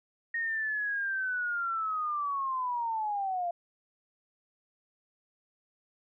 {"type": "linear sweep", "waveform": "sine", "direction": "down", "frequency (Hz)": [1864.7, 682], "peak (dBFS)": -29, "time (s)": [0.34, 3.51], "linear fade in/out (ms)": 5, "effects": []}